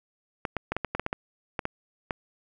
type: clicks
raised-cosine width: 0.5 ms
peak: -13 dBFS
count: 12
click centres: 0.452 / 0.567 / 0.72 / 0.766 / 0.847 / 0.95 / 0.996 / 1.064 / 1.129 / 1.592 / 1.654 / 2.108 s
effects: none